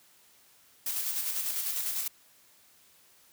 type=noise with tremolo; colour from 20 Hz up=blue; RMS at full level=-31 dBFS; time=0.86-2.08 s; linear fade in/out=5 ms; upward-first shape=square; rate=10 Hz; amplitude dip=35%; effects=white hiss -61 dBFS RMS until 3.32 s + high-pass 60 Hz 12 dB/octave